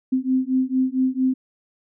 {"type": "beating tone pair", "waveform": "sine", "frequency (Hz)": [257.3, 261.7], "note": ["C4", "C4"], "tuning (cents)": [-29, 0], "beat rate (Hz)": 4.4, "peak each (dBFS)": -21, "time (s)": [0.12, 1.34], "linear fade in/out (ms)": 10, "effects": []}